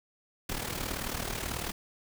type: noise with amplitude modulation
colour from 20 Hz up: pink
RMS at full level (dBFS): -32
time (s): 0.49-1.72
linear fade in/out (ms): 5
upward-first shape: sine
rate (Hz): 38.3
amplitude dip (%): 70
effects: none